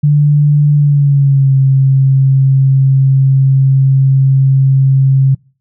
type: tone with pitch glide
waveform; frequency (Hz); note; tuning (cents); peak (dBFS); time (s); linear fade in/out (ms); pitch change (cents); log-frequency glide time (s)
sine; 146.83 to 134.64; D3 to C3; 0 to +50; -5; 0.03-5.35; 10; -150; 0.74-1.54
effects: noise-tail reverb RT60 0.4 s tail -26 dB re dry